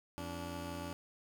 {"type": "tone pair together", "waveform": "15% pulse", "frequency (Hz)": [85.9, 288.9], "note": ["F2", "D4"], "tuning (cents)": [-28, -28], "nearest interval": "octave + major sixth", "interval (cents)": 2100, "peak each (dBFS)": [-37, -37], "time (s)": [0.18, 0.93], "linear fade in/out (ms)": 0, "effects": []}